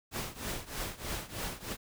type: noise with tremolo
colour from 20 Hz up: pink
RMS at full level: -35 dBFS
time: 0.11-1.77 s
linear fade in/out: 50 ms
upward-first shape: triangle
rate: 3.2 Hz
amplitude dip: 90%
effects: none